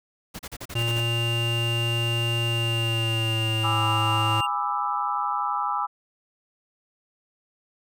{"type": "noise bursts", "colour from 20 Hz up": "pink", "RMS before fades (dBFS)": -36, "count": 8, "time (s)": [0.34, 1.008], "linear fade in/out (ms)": 10, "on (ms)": 52, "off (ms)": 36}
{"type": "tone with pitch glide", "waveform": "square", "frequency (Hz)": [116.54, 109.37], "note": ["A#2", "A2"], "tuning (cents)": [0, -10], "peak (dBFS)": -25, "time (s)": [0.75, 4.41], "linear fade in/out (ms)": 5, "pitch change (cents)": -110, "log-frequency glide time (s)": [2.46, 3.84]}
{"type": "tone", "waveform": "triangle", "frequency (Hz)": 2794, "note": "F7", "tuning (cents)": 0, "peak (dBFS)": -25, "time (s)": [0.75, 4.47], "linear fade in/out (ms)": 20}
{"type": "chord", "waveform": "sine", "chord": "E dominant seventh", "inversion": "first", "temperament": "just", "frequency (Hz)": [824.1, 988.9, 1186.7, 1318.5], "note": ["G#5", "B5", "D6", "E6"], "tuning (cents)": [-14, 2, 18, 0], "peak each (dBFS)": -29, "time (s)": [3.63, 5.87], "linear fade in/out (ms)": 20}
{"effects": []}